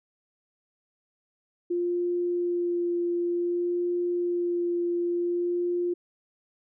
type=tone with vibrato; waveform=sine; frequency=349.2 Hz; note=F4; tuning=in tune; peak=-24 dBFS; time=1.7-5.94 s; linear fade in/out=10 ms; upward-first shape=sine; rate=0.55 Hz; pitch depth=11 cents each way; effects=none